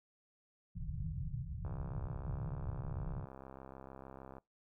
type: low-pass noise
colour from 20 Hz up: white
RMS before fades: -41 dBFS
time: 0.75-3.25 s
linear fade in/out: 5 ms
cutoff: 170 Hz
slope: 96 dB/octave
type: click train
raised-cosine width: 1 ms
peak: -36 dBFS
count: 183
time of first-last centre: 1.65-4.383 s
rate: 66.6 Hz
effects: noise-tail reverb RT60 0.2 s tail -24 dB re dry